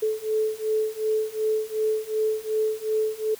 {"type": "beating tone pair", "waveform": "sine", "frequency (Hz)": [432.8, 435.5], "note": ["A4", "A4"], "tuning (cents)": [-29, -18], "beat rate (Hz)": 2.7, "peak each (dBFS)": [-26, -25], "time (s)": [0.02, 3.35], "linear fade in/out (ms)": 10, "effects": ["white hiss -46 dBFS RMS until 3.39 s"]}